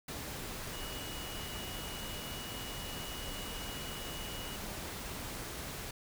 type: tone in noise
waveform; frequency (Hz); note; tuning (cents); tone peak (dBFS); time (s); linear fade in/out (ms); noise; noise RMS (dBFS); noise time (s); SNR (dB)
sine; 2915; F#7; -26; -47; 0.73-4.56; 5; pink; -42; 0.08-5.91; -8
effects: none